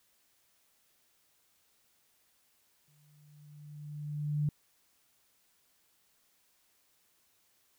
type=tone with exponential growth; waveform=sine; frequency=148.3 Hz; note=D3; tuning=17 cents sharp; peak=-26 dBFS; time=2.88-4.49 s; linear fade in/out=2 ms; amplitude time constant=350 ms; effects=white hiss -71 dBFS RMS until 7.78 s